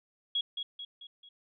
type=tone with echo; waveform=sine; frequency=3322 Hz; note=G#7; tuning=in tune; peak=-27 dBFS; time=0.35-0.41 s; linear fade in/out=5 ms; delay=220 ms; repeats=4; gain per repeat=-6 dB; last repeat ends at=1.29 s; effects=none